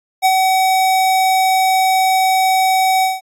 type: tone with ADSR envelope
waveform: square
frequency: 756 Hz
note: F#5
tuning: 37 cents sharp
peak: -9 dBFS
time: 0.22-3.21 s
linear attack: 33 ms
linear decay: 48 ms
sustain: -3 dB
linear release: 180 ms
effects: AAC 64 kbps